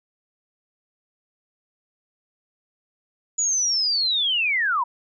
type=linear sweep; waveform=sine; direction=down; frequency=6910 to 920 Hz; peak=-19 dBFS; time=3.38-4.84 s; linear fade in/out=10 ms; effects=none